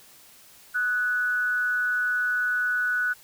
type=tone with amplitude modulation; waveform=sine; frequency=1480 Hz; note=F#6; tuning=in tune; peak=-20 dBFS; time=0.74-3.14 s; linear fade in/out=20 ms; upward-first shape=sine; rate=222 Hz; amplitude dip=45%; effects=white hiss -52 dBFS RMS until 3.23 s